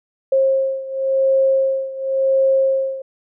sine beating tone pair, 535 / 535.93 Hz, C5 / C5, +38 / +41 cents, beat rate 0.93 Hz, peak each -16 / -19 dBFS, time 0.32-3.02 s, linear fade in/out 5 ms, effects none

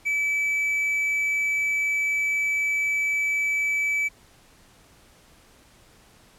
triangle tone, 2302 Hz, D7, 35 cents flat, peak -20 dBFS, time 0.05-4.09 s, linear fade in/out 20 ms, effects pink hiss -55 dBFS RMS until 6.38 s + low-pass 12000 Hz 12 dB/octave

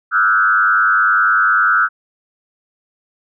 sine tone with frequency modulation, 1406 Hz, F6, 11 cents sharp, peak -10 dBFS, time 0.11-1.89 s, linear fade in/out 50 ms, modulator 102 Hz, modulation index 1.4, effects none

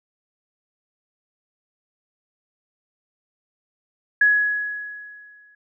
sine tone with exponential decay, 1679 Hz, G#6, 18 cents sharp, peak -11 dBFS, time 4.21-5.55 s, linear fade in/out 5 ms, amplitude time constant 290 ms, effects none

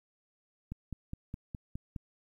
click train, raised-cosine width 5 ms, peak -26 dBFS, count 7, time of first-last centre 0.72-1.962 s, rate 4.83 Hz, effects 11-bit

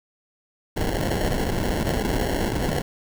pink noise with sample-and-hold, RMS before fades -24 dBFS, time 0.76-2.82 s, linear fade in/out 10 ms, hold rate 1225 Hz, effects none

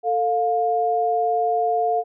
sine tone pair together, 445.4 / 707 Hz, A4 / F5, +21 / +21 cents, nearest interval minor sixth, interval 800 cents, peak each -23 / -19 dBFS, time 0.03-2.04 s, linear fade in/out 50 ms, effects none

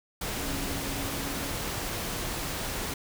sine tone in noise, 276.6 Hz, C#4, 4 cents flat, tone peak -38 dBFS, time 0.37-1.54 s, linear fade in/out 5 ms, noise pink, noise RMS -33 dBFS, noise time 0.21-2.94 s, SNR -8 dB, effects none

